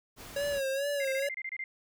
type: noise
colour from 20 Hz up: pink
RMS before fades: -46 dBFS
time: 0.16-0.62 s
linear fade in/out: 50 ms
type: tone with vibrato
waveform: square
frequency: 554.4 Hz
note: C#5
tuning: in tune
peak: -30 dBFS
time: 0.36-1.29 s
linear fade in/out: 5 ms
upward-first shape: sine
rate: 2.3 Hz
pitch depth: 71 cents each way
type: tone bursts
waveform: sine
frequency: 2093 Hz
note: C7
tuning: in tune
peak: -34 dBFS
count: 9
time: 1-1.64 s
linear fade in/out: 2 ms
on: 48 ms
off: 26 ms
effects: none